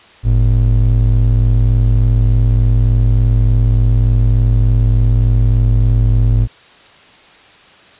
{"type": "ring-modulated tone", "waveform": "triangle", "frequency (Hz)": 80.4, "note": "E2", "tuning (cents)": -43, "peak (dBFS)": -3, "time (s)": [0.23, 6.48], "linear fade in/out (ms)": 50, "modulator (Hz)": 31.7, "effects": ["white hiss -43 dBFS RMS until 7.99 s", "resampled to 8000 Hz"]}